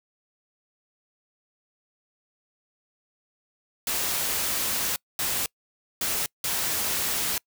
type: noise bursts at uneven times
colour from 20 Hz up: white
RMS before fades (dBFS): -27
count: 4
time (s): 3.87-4.96 / 5.19-5.46 / 6.01-6.26 / 6.44-7.38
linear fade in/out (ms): 2
effects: noise-tail reverb RT60 0.1 s tail -26 dB re dry